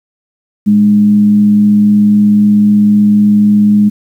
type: tone with frequency modulation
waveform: sine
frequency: 207.7 Hz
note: G#3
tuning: in tune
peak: -4 dBFS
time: 0.66-3.9 s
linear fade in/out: 20 ms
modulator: 96.2 Hz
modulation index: 0.21
effects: 7-bit